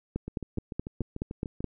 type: two click trains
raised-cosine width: 3 ms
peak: -17 / -23 dBFS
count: 8 / 10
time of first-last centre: 0.16-1.643 / 0.28-1.605 s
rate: 4.72 / 6.79 Hz
effects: none